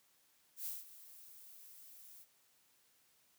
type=noise with ADSR envelope; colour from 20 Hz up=violet; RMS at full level=-41 dBFS; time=0.56-2.26 s; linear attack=100 ms; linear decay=180 ms; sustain=-16 dB; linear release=48 ms; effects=white hiss -72 dBFS RMS until 3.38 s + high-pass 80 Hz 12 dB/octave